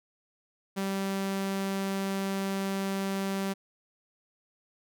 sawtooth tone, 194.7 Hz, G3, 12 cents flat, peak -25 dBFS, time 0.76-3.54 s, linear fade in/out 20 ms, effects none

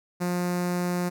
sawtooth tone with notch filter, 177.5 Hz, F3, 28 cents sharp, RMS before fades -27 dBFS, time 0.2-1.1 s, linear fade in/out 20 ms, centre 3200 Hz, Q 1.5, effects none

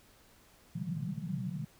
white band-pass noise, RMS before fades -37 dBFS, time 0.75-1.65 s, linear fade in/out 5 ms, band 120 to 200 Hz, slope 96 dB/octave, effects pink hiss -62 dBFS RMS until 1.79 s

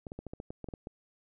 clicks, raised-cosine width 2 ms, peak -27 dBFS, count 11, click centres 0.068 / 0.119 / 0.19 / 0.267 / 0.335 / 0.401 / 0.505 / 0.643 / 0.687 / 0.738 / 0.871 s, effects none

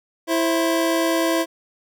25% pulse tone pair together, 330.6 / 530.5 Hz, E4 / C5, +5 / +24 cents, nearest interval minor sixth, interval 819 cents, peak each -15 / -21 dBFS, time 0.27-1.46 s, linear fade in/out 50 ms, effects none

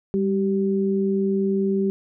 sine tone pair together, 198.3 / 387.1 Hz, G3 / G4, +20 / -22 cents, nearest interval octave, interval 1158 cents, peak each -21 / -22 dBFS, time 0.14-1.9 s, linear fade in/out 0 ms, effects none

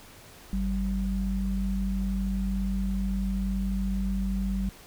sine tone pair together, 50.43 / 192.6 Hz, G1 / G3, +50 / -30 cents, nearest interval octave + major seventh, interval 2320 cents, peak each -28 dBFS, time 0.53-4.69 s, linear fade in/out 0 ms, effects pink hiss -50 dBFS RMS until 4.86 s

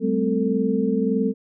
sine tone cluster, 193.3 / 214.7 / 256.7 / 446.3 Hz, G3 / A3 / C4 / A4, -24 / -42 / -33 / +25 cents, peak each -24 dBFS, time 0-1.34 s, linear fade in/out 50 ms, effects none

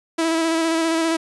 sawtooth tone with vibrato, 326.8 Hz, E4, 15 cents flat, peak -14 dBFS, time 0.18-1.17 s, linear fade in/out 10 ms, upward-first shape square, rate 15 Hz, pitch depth 20 cents each way, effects resampled to 24000 Hz

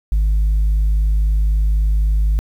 sine tone, 51.91 Hz, G#1, in tune, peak -10 dBFS, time 0.12-2.39 s, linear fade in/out 0 ms, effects tanh soft clip ceiling -11 dBFS + 8-bit

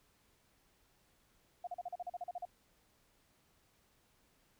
sine tone bursts, 710 Hz, F5, 28 cents sharp, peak -38 dBFS, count 12, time 1.64-2.453 s, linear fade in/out 5 ms, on 32 ms, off 39 ms, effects pink hiss -72 dBFS RMS until 4.59 s

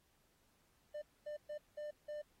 triangle tone bursts at uneven times, 597 Hz, D5, 28 cents sharp, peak -40 dBFS, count 5, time 0.94-1.02 / 1.26-1.37 / 1.49-1.58 / 1.77-1.91 / 2.08-2.22 s, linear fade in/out 10 ms, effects pink hiss -75 dBFS RMS until 2.4 s + AAC 48 kbps

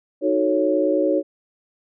sine chord, D# half-diminished seventh, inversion none, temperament equal, 311.1 / 370 / 440 / 554.4 Hz, D#4 / F#4 / A4 / C#5, 0 / 0 / 0 / 0 cents, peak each -21 / -23 / -26 / -20 dBFS, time 0.21-1.23 s, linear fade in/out 50 ms, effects none

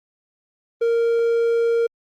triangle tone, 464.4 Hz, A#4, 7 cents flat, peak -14 dBFS, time 0.81-1.87 s, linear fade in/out 10 ms, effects Opus 24 kbps

